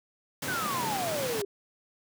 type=high-pass noise; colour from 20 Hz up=pink; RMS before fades=-34 dBFS; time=0.42-1.42 s; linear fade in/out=5 ms; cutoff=120 Hz; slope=24 dB/octave
type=exponential sweep; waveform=sine; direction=down; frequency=1568 to 390 Hz; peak=-30 dBFS; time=0.48-1.45 s; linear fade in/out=5 ms
effects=none